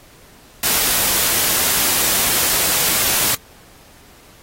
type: noise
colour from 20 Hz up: white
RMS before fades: -17 dBFS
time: 0.63-3.35 s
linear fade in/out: 5 ms
effects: pink hiss -47 dBFS RMS until 4.42 s + AAC 48 kbps